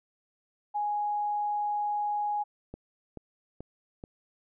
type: tone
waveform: sine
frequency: 830.6 Hz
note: G#5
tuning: in tune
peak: -27 dBFS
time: 0.74-2.44 s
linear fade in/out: 20 ms
type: click train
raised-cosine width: 2 ms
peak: -27 dBFS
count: 4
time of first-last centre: 2.74-4.039 s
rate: 2.31 Hz
effects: none